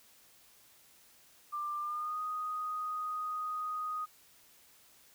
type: tone with pitch glide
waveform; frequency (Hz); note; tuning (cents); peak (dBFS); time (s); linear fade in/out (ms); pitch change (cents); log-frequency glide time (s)
sine; 1188 to 1244.9; D6 to D#6; +20 to +1; -34; 1.52-4.06; 20; +81; 1.79-2.2
effects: white hiss -62 dBFS RMS until 5.14 s